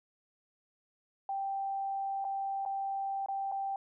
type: tone with dropouts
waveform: sine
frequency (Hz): 784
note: G5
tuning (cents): 0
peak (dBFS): -32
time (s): 1.29-3.76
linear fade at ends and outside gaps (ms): 2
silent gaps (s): 2.244-2.249 / 2.652-2.66 / 3.261-3.285 / 3.516-3.521
effects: none